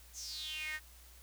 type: tone with high-pass filter sweep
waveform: sawtooth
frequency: 309.1 Hz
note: D#4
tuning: 11 cents flat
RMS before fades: -42 dBFS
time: 0.13-0.8 s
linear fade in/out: 50 ms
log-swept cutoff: 6800 to 1700 Hz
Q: 7.1
effects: added 60 Hz sine -57 dBFS peak until 1.22 s + white hiss -60 dBFS RMS until 1.22 s